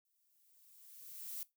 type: noise with exponential growth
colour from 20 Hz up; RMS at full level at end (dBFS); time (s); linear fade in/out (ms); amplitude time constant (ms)
violet; -42; 0.05-1.43; 1; 300
effects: noise-tail reverb RT60 0.2 s tail -19 dB re dry